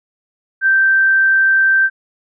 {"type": "tone", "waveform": "sine", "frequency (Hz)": 1563, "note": "G6", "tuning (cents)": -6, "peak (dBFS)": -9, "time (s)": [0.61, 1.9], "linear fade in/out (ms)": 50, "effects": []}